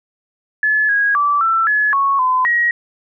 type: tone with pitch steps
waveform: sine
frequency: 1718 / 1648 / 1160 / 1336 / 1703 / 1105 / 1019 / 1897 Hz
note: A6 / G#6 / D6 / E6 / G#6 / C#6 / C6 / A#6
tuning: -42 / -14 / -22 / +23 / +43 / -6 / -46 / +30 cents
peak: -12 dBFS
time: 0.63-2.71 s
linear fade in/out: 2 ms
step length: 260 ms
effects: none